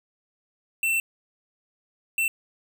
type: tone bursts at uneven times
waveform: square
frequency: 2686 Hz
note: E7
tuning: 32 cents sharp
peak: -22 dBFS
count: 2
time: 0.83-1 / 2.18-2.28 s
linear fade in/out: 2 ms
effects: none